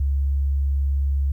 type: tone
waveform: sine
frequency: 69.3 Hz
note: C#2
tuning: in tune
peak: -18 dBFS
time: 0-1.32 s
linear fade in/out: 5 ms
effects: 10-bit